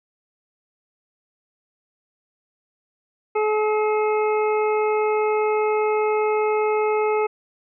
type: harmonic tone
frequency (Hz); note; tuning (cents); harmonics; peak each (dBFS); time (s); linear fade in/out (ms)
427.5; A4; -50; 1 / 2 / 3 / 5 / 6; -19 / -25 / -29 / -33 / -35; 3.35-7.27; 10
effects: none